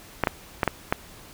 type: clicks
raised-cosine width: 0.5 ms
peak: -5 dBFS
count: 5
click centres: 0.237 / 0.272 / 0.632 / 0.677 / 0.925 s
effects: pink hiss -47 dBFS RMS until 1.33 s